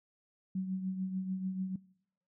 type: tone with tremolo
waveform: sine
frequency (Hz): 187.9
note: F#3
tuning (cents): +27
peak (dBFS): -30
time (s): 0.55-1.76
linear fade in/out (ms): 5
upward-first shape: triangle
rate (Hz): 6.8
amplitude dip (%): 60
effects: noise-tail reverb RT60 0.7 s tail -23 dB re dry

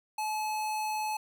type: tone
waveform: square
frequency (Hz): 859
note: A5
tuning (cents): -42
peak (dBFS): -31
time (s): 0.18-1.17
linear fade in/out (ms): 5
effects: none

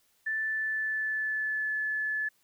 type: tone with pitch glide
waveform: sine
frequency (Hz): 1760 to 1726.8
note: A6 to A6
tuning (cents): 0 to -33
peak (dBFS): -28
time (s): 0.26-2.29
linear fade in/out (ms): 10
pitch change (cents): -33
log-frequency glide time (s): 0.39-1.74
effects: white hiss -69 dBFS RMS until 2.43 s

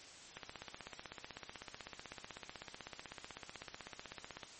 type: click train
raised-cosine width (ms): 0.3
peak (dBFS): -29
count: 66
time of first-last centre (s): 0.37-4.433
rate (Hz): 16
effects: white hiss -55 dBFS RMS until 4.59 s + MP3 32 kbps

